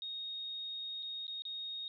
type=tone with dropouts; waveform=sine; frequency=3729 Hz; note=A#7; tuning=in tune; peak=-39 dBFS; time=0.02-1.88 s; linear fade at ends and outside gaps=1 ms; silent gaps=1.025-1.029 / 1.268-1.279 / 1.421-1.452 s; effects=none